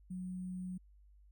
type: tone with sample-and-hold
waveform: sine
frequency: 183 Hz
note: F#3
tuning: 19 cents flat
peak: -39 dBFS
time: 0.1-0.78 s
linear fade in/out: 10 ms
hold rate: 8820 Hz
effects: added 50 Hz sine -59 dBFS peak until 1.31 s